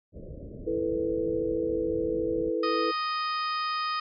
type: low-pass noise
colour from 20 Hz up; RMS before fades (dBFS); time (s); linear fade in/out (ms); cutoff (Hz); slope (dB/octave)
pink; -41; 0.12-2.53; 50; 610; 96
type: chord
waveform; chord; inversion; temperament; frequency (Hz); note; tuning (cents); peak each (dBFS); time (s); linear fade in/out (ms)
sine; E suspended fourth; none; equal; 329.6 / 440 / 493.9; E4 / A4 / B4; 0 / 0 / 0; -30; 0.66-2.92; 20
type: harmonic tone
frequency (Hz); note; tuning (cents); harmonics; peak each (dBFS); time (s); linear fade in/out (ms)
622.3; D#5; 0; 2 / 3 / 4 / 5 / 6 / 7 / 8; -28 / -39 / -40 / -43 / -45 / -45 / -38; 2.63-4; 5
effects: none